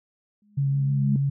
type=tone with exponential growth; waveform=sine; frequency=207.3 Hz; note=G#3; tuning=3 cents flat; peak=-20 dBFS; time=0.42-1.16 s; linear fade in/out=2 ms; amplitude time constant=160 ms
type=tone with vibrato; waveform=sine; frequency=138.59 Hz; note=C#3; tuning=in tune; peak=-20 dBFS; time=0.57-1.3 s; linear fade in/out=10 ms; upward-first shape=sine; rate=6.3 Hz; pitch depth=15 cents each way
effects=none